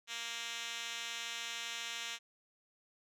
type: tone with band-pass filter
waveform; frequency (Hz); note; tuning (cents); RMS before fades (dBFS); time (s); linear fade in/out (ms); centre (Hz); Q
5% pulse; 232.7; A#3; -3; -42; 0.07-2.19; 50; 4300; 2.2
effects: none